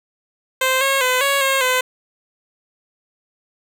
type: tone with pitch steps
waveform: 10% pulse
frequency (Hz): 520 / 544 / 507 / 556 / 539 / 509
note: C5 / C#5 / B4 / C#5 / C#5 / C5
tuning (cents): -11 / -33 / +45 / +5 / -49 / -48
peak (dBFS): -7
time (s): 0.61-1.81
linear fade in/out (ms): 5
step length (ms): 200
effects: none